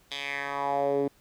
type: tone with band-pass filter sweep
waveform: 10% pulse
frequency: 140.8 Hz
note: C#3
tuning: 27 cents sharp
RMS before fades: -29 dBFS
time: 0.11-1.08 s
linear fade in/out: 5 ms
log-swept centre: 3600 to 330 Hz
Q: 3.1
effects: pink hiss -62 dBFS RMS until 1.2 s